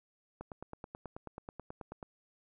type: click train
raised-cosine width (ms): 1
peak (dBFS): -29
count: 16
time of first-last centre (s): 0.41-2.028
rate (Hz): 9.27
effects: none